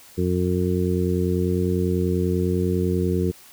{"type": "harmonic tone", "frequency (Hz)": 90.1, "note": "F#2", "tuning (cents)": -45, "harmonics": [1, 2, 3, 4, 5], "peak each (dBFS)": [-24, -24, -29, -25, -28], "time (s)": [0.17, 3.32], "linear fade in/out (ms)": 20, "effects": ["white hiss -48 dBFS RMS until 3.52 s"]}